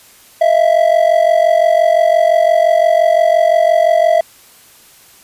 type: ring-modulated tone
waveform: triangle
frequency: 659.3 Hz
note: E5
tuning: in tune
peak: -3 dBFS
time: 0.41-4.21 s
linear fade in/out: 0 ms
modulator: 22.9 Hz
effects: white hiss -44 dBFS RMS until 5.23 s + resampled to 32000 Hz